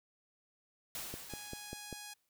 white noise with exponential decay, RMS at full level -41 dBFS, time 0.95-2.29 s, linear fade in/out 1 ms, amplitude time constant 290 ms
click train, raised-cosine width 2 ms, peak -29 dBFS, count 5, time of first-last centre 1.14-1.927 s, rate 5.08 Hz
5% pulse tone, 830.6 Hz, G#5, in tune, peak -34 dBFS, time 1.29-2.14 s, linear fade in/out 10 ms
effects none

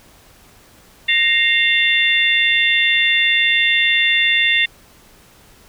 sine tone cluster, 1859 / 2113 / 2760 / 3541 Hz, A#6 / C7 / F7 / A7, -5 / +16 / -21 / +10 cents, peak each -18 dBFS, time 1.08-4.66 s, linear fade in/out 10 ms, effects pink hiss -48 dBFS RMS until 5.68 s

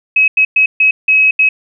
sine tone bursts at uneven times, 2557 Hz, D#7, 47 cents sharp, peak -6 dBFS, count 6, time 0.16-0.28 / 0.37-0.45 / 0.56-0.66 / 0.8-0.91 / 1.08-1.31 / 1.39-1.49 s, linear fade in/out 5 ms, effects none

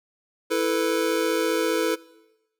square chord, E suspended fourth, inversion none, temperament just, 329.6 / 439.5 / 494.4 Hz, E4 / A4 / B4, 0 / -2 / +2 cents, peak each -27 / -26 / -26 dBFS, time 0.5-1.96 s, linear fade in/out 20 ms, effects noise-tail reverb RT60 1.0 s tail -21 dB re dry

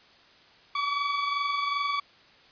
sawtooth tone pair together, 1138 / 1160.6 Hz, C#6 / D6, +45 / -21 cents, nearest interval unison, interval 34 cents, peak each -23 / -30 dBFS, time 0.75-2 s, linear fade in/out 5 ms, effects white hiss -56 dBFS RMS until 2.51 s + resampled to 11025 Hz

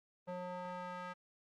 square tone with band-pass filter sweep, 180 Hz, F#3, 47 cents flat, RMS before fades -44 dBFS, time 0.27-1.14 s, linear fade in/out 20 ms, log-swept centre 640 to 1300 Hz, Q 1.6, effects Opus 32 kbps

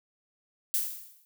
violet noise with exponential decay, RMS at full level -25 dBFS, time 0.74-1.25 s, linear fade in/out 0 ms, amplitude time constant 110 ms, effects none

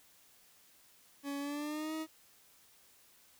40% pulse tone with pitch glide, 281.5 to 316 Hz, C#4 to D#4, +27 to +27 cents, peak -36 dBFS, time 1.23-2.07 s, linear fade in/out 50 ms, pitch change +200 cents, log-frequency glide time 1.39-1.94 s, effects white hiss -64 dBFS RMS until 3.39 s

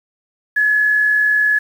sine tone with amplitude modulation, 1700 Hz, G#6, 40 cents sharp, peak -10 dBFS, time 0.56-1.59 s, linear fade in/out 10 ms, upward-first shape sine, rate 60.1 Hz, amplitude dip 35%, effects 7-bit

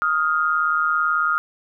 sine tone pair together, 1249 / 1407.2 Hz, D#6 / F6, +6 / +13 cents, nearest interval major second, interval 207 cents, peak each -20 dBFS, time 0.02-1.38 s, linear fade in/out 0 ms, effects none

